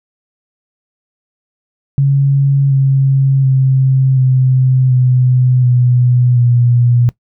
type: tone with pitch steps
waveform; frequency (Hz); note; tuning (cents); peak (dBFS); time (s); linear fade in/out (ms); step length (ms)
sine; 138.59 / 135.5 / 132.48 / 129.53 / 126.65 / 123.83 / 121.07; C#3 / C#3 / C3 / C3 / B2 / B2 / B2; 0 / -39 / +22 / -17 / +44 / +5 / -34; -7; 1.98-7.09; 0; 730
effects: noise-tail reverb RT60 0.1 s tail -19 dB re dry